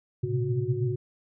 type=tone cluster; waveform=sine; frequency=110.9 / 121.4 / 127.8 / 136 / 365.9 Hz; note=A2 / B2 / C3 / C#3 / F#4; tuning=+14 / -29 / -40 / -33 / -19 cents; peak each=-31 dBFS; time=0.23-0.96 s; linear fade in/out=10 ms; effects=none